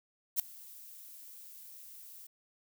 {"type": "noise with ADSR envelope", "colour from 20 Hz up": "violet", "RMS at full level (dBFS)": -27, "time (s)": [0.36, 2.27], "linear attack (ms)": 36, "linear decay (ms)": 4, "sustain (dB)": -24, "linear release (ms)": 6, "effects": []}